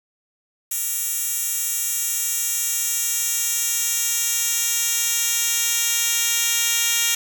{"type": "tone with high-pass filter sweep", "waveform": "10% pulse", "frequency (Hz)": 466.2, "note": "A#4", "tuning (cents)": 0, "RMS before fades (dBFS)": -22, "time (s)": [0.71, 7.15], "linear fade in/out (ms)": 5, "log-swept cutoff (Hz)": [9200, 4100], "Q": 0.96, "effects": []}